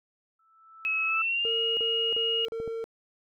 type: tone with exponential growth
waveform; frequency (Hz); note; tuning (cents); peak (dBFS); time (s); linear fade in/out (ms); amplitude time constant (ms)
sine; 1318.5; E6; 0; -26; 0.39-1.22; 5; 180
type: tone with pitch glide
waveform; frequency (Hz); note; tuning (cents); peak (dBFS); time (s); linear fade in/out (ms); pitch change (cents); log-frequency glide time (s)
sine; 2573 to 2871; E7 to F7; -43 to +47; -25; 0.85-2.45; 0; +190; 1.07-1.52
type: tone bursts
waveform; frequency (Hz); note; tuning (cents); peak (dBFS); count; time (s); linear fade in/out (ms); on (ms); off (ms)
triangle; 454.3; A#4; -45; -29; 4; 1.45-2.841; 0; 320; 37
type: clicks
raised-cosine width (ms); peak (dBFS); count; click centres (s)
2; -27; 2; 2.601 / 2.677
effects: none